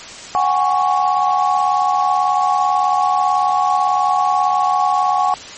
sine chord, F# suspended second, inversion none, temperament equal with one note detuned, 740 / 818.2 / 1108.7 Hz, F#5 / G#5 / C#6, 0 / -26 / 0 cents, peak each -17 dBFS, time 0.35-5.34 s, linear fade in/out 0 ms, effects white hiss -33 dBFS RMS until 5.57 s + MP3 32 kbps

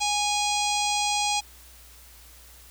harmonic tone, 825 Hz, G#5, 12 cents flat, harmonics 1 / 3 / 4 / 5 / 6 / 7 / 8 / 9 / 10, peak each -26 / -31 / -32 / -33 / -34 / -34 / -35 / -36 / -36 dBFS, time 0-1.41 s, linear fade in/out 20 ms, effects added 60 Hz sine -51 dBFS peak until 2.7 s + white hiss -51 dBFS RMS until 2.7 s

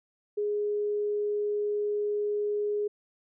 sine tone, 415.3 Hz, G#4, in tune, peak -26 dBFS, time 0.37-2.88 s, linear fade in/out 10 ms, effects none

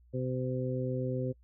harmonic tone, 128 Hz, C3, 38 cents flat, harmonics 1 / 2 / 3 / 4, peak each -33 / -37 / -38 / -37 dBFS, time 0.13-1.33 s, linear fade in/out 20 ms, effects noise-tail reverb RT60 0.1 s tail -25 dB re dry + added 60 Hz sine -58 dBFS peak until 1.43 s

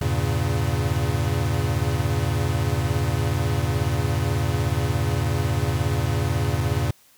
square chord, E diminished seventh, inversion none, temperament equal with one note detuned, 82.41 / 100 / 116.54 / 138.59 Hz, E2 / G2 / Bb2 / Db3, 0 / +35 / 0 / 0 cents, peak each -27 dBFS, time 0.01-6.91 s, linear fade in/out 5 ms, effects white hiss -56 dBFS RMS until 7.17 s

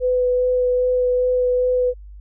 sine tone with vibrato, 500 Hz, B4, 21 cents sharp, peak -15 dBFS, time 0-1.94 s, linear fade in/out 50 ms, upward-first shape sine, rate 2.5 Hz, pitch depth 10 cents each way, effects added 50 Hz sine -36 dBFS peak until 2.2 s

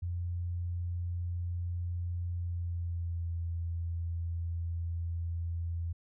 sine tone with pitch glide, 87.31 to 84.43 Hz, F2 to E2, 0 to +42 cents, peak -32 dBFS, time 0.02-5.93 s, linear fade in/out 10 ms, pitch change -58 cents, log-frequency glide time 2.33-3.33 s, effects none

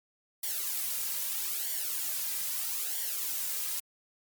blue noise with flanger, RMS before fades -33 dBFS, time 0.43-3.8 s, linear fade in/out 5 ms, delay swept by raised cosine 0.77 to 2.77 ms, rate 0.78 Hz, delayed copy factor -0.7, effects MP3 96 kbps

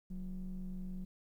triangle ring-modulated tone, 80.9 Hz, E2, 32 cents flat, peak -33 dBFS, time 0.1-1.05 s, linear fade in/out 10 ms, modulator 104 Hz, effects tanh soft clip ceiling -32 dBFS + 12-bit

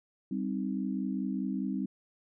sine chord, C minor, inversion second, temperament equal with one note detuned, 196 / 260.9 / 311.1 Hz, G3 / C4 / Eb4, 0 / -5 / 0 cents, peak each -33 / -34 / -38 dBFS, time 0.31-1.86 s, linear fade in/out 5 ms, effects none

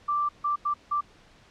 sine tone bursts at uneven times, 1174.7 Hz, D6, in tune, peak -23 dBFS, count 4, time 0.08-0.29 / 0.44-0.56 / 0.65-0.74 / 0.91-1.01 s, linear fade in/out 10 ms, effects pink hiss -56 dBFS RMS until 1.5 s + low-pass 5000 Hz 12 dB/octave

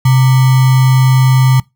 sine tone with sample-and-hold, 130 Hz, C3, 11 cents flat, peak -5 dBFS, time 0.05-1.6 s, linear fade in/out 5 ms, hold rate 1050 Hz, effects noise-tail reverb RT60 0.2 s tail -23 dB re dry

